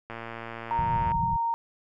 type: click train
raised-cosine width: 0.5 ms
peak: -22 dBFS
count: 118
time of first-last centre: 0.1-1.117 s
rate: 115 Hz
type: tone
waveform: sine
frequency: 926 Hz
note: A#5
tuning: 12 cents flat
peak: -24 dBFS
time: 0.71-1.54 s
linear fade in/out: 0 ms
type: low-pass noise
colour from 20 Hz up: white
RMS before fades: -32 dBFS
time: 0.78-1.37 s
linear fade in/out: 10 ms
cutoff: 190 Hz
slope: 96 dB/octave
effects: none